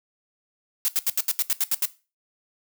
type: noise bursts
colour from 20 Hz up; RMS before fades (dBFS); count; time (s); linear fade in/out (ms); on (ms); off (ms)
blue; -22; 10; 0.85-1.854; 0; 32; 76
effects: noise-tail reverb RT60 0.3 s tail -17 dB re dry